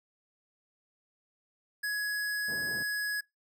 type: tone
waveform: square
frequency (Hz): 1677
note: G#6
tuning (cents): +16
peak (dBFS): -31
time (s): 1.83-3.21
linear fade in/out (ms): 10
type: band-pass noise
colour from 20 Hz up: pink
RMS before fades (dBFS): -46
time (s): 2.48-2.83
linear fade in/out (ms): 5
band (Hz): 160 to 560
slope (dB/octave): 12
effects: noise-tail reverb RT60 0.2 s tail -25 dB re dry